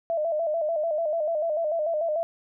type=tone with vibrato; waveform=sine; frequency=638 Hz; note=D#5; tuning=43 cents sharp; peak=-23 dBFS; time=0.1-2.23 s; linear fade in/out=0 ms; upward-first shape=square; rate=6.8 Hz; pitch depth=82 cents each way; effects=none